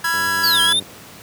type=chord; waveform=45% pulse; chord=E major; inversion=second; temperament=equal with one note detuned; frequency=987.8 / 1351.7 / 1661.2 Hz; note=B5 / E6 / G#6; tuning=0 / +43 / 0 cents; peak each=-25 / -25 / -19 dBFS; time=0.04-0.73 s; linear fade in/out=5 ms
type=click train; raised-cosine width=2 ms; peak=-22 dBFS; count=67; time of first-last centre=0.14-0.824 s; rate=96.5 Hz
type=linear two-way sweep; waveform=square; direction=down then up; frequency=4877 to 3136 to 3687 Hz; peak=-15 dBFS; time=0.43-0.8 s; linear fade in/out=10 ms; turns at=0.61 s
effects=pink hiss -40 dBFS RMS until 1.22 s + high-pass 100 Hz 12 dB/octave